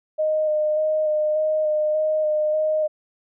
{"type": "tone with vibrato", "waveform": "sine", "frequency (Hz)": 615, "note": "D#5", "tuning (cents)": -20, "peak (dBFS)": -18, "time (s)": [0.18, 2.88], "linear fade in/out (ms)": 20, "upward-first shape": "square", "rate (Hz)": 1.7, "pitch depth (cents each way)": 14, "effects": []}